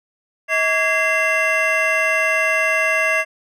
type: tone cluster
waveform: triangle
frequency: 638 / 1141 / 1650 / 2070 / 2722 Hz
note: D#5 / C#6 / G#6 / C7 / F7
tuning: +43 / +50 / -12 / -19 / -45 cents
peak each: -20 / -24 / -20 / -18 / -21 dBFS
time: 0.48-3.25 s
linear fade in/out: 50 ms
effects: none